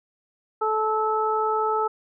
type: harmonic tone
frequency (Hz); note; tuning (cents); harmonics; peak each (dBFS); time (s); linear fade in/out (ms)
434.8; A4; -21; 1 / 2 / 3; -25 / -25 / -25; 0.61-1.88; 10
effects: none